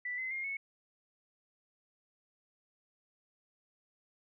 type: tone with pitch steps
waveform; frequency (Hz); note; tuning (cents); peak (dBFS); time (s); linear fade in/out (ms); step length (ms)
sine; 1975.5 / 2049 / 2125 / 2203; B6 / C7 / C7 / C#7; 0 / -37 / +26 / -11; -35; 0.05-0.57; 5; 130
effects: none